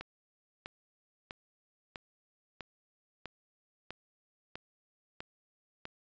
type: click train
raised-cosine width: 0.3 ms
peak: -25 dBFS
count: 10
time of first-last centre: 0.01-5.854 s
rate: 1.54 Hz
effects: resampled to 16000 Hz